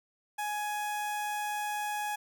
sawtooth tone with notch filter, 836 Hz, G#5, 11 cents sharp, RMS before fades -34 dBFS, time 0.38-2.16 s, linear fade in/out 10 ms, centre 4400 Hz, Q 1.9, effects none

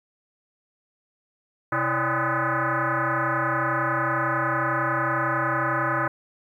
sine tone with frequency modulation, 130 Hz, C3, 11 cents flat, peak -21 dBFS, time 1.72-6.08 s, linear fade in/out 5 ms, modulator 229 Hz, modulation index 7, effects 10-bit

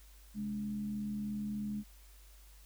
sine tone with frequency modulation, 208.7 Hz, G#3, 9 cents sharp, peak -35 dBFS, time 0.34-1.84 s, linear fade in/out 50 ms, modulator 76.8 Hz, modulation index 0.35, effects added 50 Hz sine -55 dBFS peak until 2.65 s + white hiss -63 dBFS RMS until 2.65 s

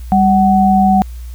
sine tone pair together, 197.07 / 749 Hz, G3 / F#5, +9 / +21 cents, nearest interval octave + major seventh, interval 2312 cents, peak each -10 dBFS, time 0.12-1.02 s, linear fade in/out 0 ms, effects added 60 Hz sine -25 dBFS peak until 1.34 s + white hiss -46 dBFS RMS until 1.34 s

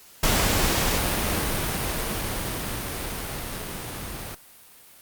pink noise with level ramp, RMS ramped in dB -21 to -35 dBFS, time 0.23-4.35 s, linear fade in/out 5 ms, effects white hiss -50 dBFS RMS until 5.01 s + Opus 48 kbps

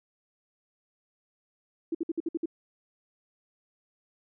sine tone bursts, 329.6 Hz, E4, in tune, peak -26 dBFS, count 7, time 1.92-2.458 s, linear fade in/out 5 ms, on 28 ms, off 57 ms, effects none

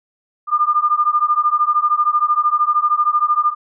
sine beating tone pair, 1200 / 1213 Hz, D6 / D#6, +37 / -44 cents, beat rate 13 Hz, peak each -16 dBFS, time 0.47-3.55 s, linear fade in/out 50 ms, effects none

